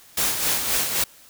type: noise with tremolo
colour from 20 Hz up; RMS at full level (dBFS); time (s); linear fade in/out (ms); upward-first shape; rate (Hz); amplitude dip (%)
white; -21; 0.17-1.04; 5; sine; 3.8; 50
effects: white hiss -50 dBFS RMS until 1.29 s